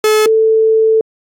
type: tone pair in turn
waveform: 45% pulse / sine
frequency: 430.4 / 442.2 Hz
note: A4 / A4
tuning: -38 / +9 cents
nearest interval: unison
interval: 47 cents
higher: second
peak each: -8 / -7 dBFS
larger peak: second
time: 0.04-0.26 / 0.26-1.01 s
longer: second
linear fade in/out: 2 ms
effects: AAC 64 kbps